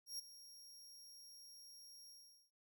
sawtooth tone with ADSR envelope, 5588 Hz, F8, in tune, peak -39 dBFS, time 0.06-2.51 s, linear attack 130 ms, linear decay 11 ms, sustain -15 dB, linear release 420 ms, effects none

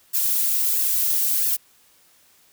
violet noise with flanger, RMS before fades -21 dBFS, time 0.13-1.57 s, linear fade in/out 20 ms, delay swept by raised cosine 1.1 to 4.5 ms, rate 1.5 Hz, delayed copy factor +1, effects white hiss -57 dBFS RMS until 2.52 s

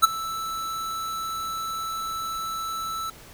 square tone with ADSR envelope, 1318.5 Hz, E6, in tune, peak -10 dBFS, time 0.02-3.1 s, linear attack 22 ms, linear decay 17 ms, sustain -19 dB, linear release 4 ms, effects pink hiss -47 dBFS RMS until 3.33 s

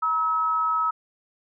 sine tone pair together, 953 / 1288 Hz, A#5 / E6, +38 / -41 cents, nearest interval perfect fourth, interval 521 cents, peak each -29 / -21 dBFS, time 0.02-0.91 s, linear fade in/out 10 ms, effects none

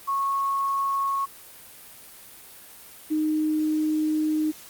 sine tone pair in turn, 1100 / 308.7 Hz, C#6 / D#4, -14 / -14 cents, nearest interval octave + minor seventh, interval 2200 cents, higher first, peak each -22 / -21 dBFS, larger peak second, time 0.07-1.26 / 3.1-4.52 s, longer second, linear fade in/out 20 ms, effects white hiss -46 dBFS RMS until 4.69 s + Opus 32 kbps

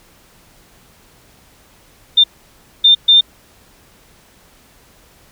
sine tone bursts at uneven times, 3605 Hz, A7, 41 cents sharp, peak -5 dBFS, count 3, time 2.17-2.24 / 2.84-2.95 / 3.08-3.21 s, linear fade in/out 10 ms, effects pink hiss -49 dBFS RMS until 5.31 s

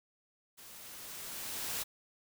white noise with level ramp, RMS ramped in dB -53 to -36 dBFS, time 0.57-1.84 s, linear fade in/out 20 ms, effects none

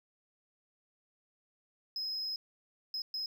sine tone bursts at uneven times, 5110 Hz, D#8, 45 cents sharp, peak -32 dBFS, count 3, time 1.96-2.36 / 2.94-3.02 / 3.14-3.26 s, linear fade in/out 2 ms, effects tanh soft clip ceiling -33 dBFS + 12-bit

